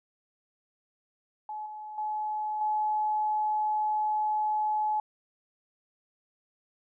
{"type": "tone with level steps", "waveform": "sine", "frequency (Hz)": 853, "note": "G#5", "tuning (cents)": 46, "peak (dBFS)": [-34, -38, -29, -25], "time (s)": [1.49, 5], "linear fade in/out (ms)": 2, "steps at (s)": [1.66, 1.98, 2.61], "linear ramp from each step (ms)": 2, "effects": []}